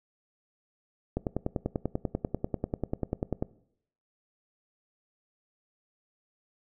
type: click train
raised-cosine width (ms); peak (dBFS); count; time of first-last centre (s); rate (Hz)
2; -15; 24; 1.17-3.425; 10.2
effects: noise-tail reverb RT60 0.7 s tail -20 dB re dry